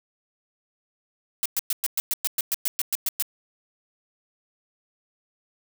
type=noise bursts; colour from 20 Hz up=blue; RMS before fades=-24 dBFS; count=14; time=1.43-3.224 s; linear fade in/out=0 ms; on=26 ms; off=110 ms; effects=none